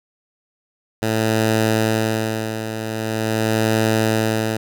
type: tone with tremolo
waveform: 10% pulse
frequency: 110.6 Hz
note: A2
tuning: 9 cents sharp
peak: -7 dBFS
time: 1.02-4.57 s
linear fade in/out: 5 ms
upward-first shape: sine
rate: 0.44 Hz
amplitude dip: 65%
effects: none